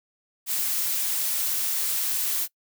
blue noise, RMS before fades -26 dBFS, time 0.46-2.48 s, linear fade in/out 50 ms, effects noise-tail reverb RT60 0.1 s tail -23 dB re dry

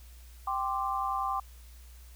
sine chord, G suspended fourth, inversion none, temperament just, 784 / 1045.3 / 1176 Hz, G5 / C6 / D6, 0 / -2 / +2 cents, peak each -33 dBFS, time 0.47-1.4 s, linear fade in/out 5 ms, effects added 60 Hz sine -48 dBFS peak until 2.15 s + white hiss -59 dBFS RMS until 2.15 s

